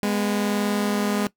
sawtooth tone pair together, 205.8 / 246.9 Hz, G#3 / B3, -16 / 0 cents, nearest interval minor third, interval 316 cents, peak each -18 / -24 dBFS, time 0.03-1.27 s, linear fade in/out 0 ms, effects noise-tail reverb RT60 0.1 s tail -19 dB re dry

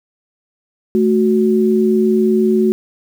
sine tone pair together, 218.5 / 370 Hz, A3 / F#4, -12 / 0 cents, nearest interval major sixth, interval 912 cents, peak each -13 dBFS, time 0.95-2.72 s, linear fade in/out 0 ms, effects 7-bit

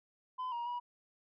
sine tone with pitch steps, 1015 / 947 / 969 Hz, B5 / A#5 / B5, +47 / +27 / -33 cents, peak -33 dBFS, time 0.38-0.8 s, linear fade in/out 20 ms, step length 140 ms, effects tanh soft clip ceiling -35 dBFS

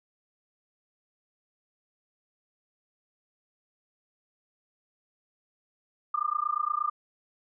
sine tone with amplitude modulation, 1203 Hz, D6, 41 cents sharp, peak -22 dBFS, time 6.14-6.9 s, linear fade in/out 5 ms, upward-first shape sine, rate 28.5 Hz, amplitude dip 100%, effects none

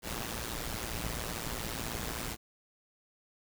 pink noise with amplitude modulation, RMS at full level -34 dBFS, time 0.02-2.37 s, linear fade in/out 50 ms, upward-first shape sine, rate 115 Hz, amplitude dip 80%, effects none

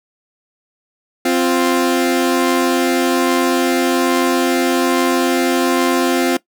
sawtooth tone pair together, 261.6 / 349.2 Hz, C4 / F4, 0 / 0 cents, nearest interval perfect fourth, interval 500 cents, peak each -12 dBFS, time 1.25-6.37 s, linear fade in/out 5 ms, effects noise-tail reverb RT60 0.1 s tail -19 dB re dry

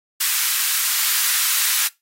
white high-pass noise, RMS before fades -19 dBFS, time 0.2-1.88 s, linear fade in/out 10 ms, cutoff 1200 Hz, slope 24 dB/octave, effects noise-tail reverb RT60 0.2 s tail -20 dB re dry + AAC 48 kbps

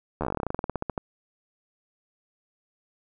slowing click train, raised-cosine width 1 ms, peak -14 dBFS, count 22, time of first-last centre 0.21-0.978 s, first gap 12 ms, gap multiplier 1.1, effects none

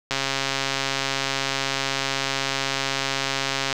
click train, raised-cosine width 0.2 ms, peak -6 dBFS, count 493, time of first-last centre 0.11-3.728 s, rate 136 Hz, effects none

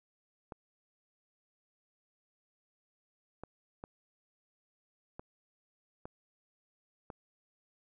clicks, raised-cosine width 1 ms, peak -29 dBFS, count 6, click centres 0.522 / 3.436 / 3.839 / 5.195 / 6.055 / 7.102 s, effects none

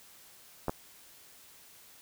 clicks, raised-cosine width 1 ms, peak -17 dBFS, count 2, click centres 0.683 / 0.695 s, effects white hiss -56 dBFS RMS until 2.01 s

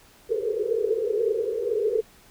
pink band-pass noise, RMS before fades -25 dBFS, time 0.29-2.02 s, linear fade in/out 20 ms, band 410 to 470 Hz, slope 96 dB/octave, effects pink hiss -54 dBFS RMS until 2.3 s

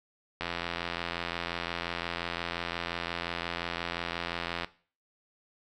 click train, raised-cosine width 0.3 ms, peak -16 dBFS, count 364, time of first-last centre 0.41-4.646 s, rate 85.7 Hz, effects noise-tail reverb RT60 0.4 s tail -17 dB re dry

